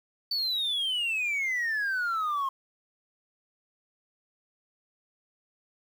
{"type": "exponential sweep", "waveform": "sine", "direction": "down", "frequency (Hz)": [4563, 1062], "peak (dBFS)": -24, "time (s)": [0.31, 2.49], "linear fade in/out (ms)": 5, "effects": ["tanh soft clip ceiling -25 dBFS", "9-bit"]}